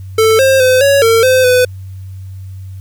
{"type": "tone with pitch steps", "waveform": "square", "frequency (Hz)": [442.2, 532, 512, 558, 454.3, 515, 501], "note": ["A4", "C5", "C5", "C#5", "A#4", "C5", "B4"], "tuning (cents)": [9, 29, -38, 11, -45, -28, 25], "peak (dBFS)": -7, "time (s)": [0.18, 1.65], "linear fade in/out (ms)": 5, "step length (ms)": 210, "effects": ["added 95 Hz sine -25 dBFS peak until 2.8 s", "white hiss -52 dBFS RMS until 2.8 s"]}